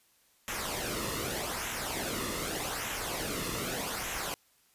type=noise with flanger; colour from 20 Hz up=pink; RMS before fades=-35 dBFS; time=0.48-4.34 s; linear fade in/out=0 ms; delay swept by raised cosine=0.21 to 1.31 ms; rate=0.83 Hz; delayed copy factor=-0.6; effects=white hiss -67 dBFS RMS until 4.74 s + resampled to 32000 Hz